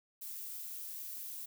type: noise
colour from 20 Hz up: violet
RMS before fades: -44 dBFS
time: 0.21-1.46 s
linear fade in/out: 10 ms
effects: none